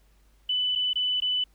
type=tone with dropouts; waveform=sine; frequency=2993 Hz; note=F#7; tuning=19 cents sharp; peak=-23 dBFS; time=0.49-1.44 s; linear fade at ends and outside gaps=5 ms; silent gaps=0.753-0.757 / 0.933-0.956 / 1.203-1.22 s; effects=added 50 Hz sine -58 dBFS peak until 1.54 s + pink hiss -67 dBFS RMS until 1.54 s